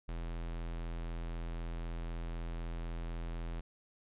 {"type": "tone", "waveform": "square", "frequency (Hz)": 41.97, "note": "E1", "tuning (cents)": 32, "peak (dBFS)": -38, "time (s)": [0.08, 3.61], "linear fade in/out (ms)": 10, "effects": ["resampled to 8000 Hz"]}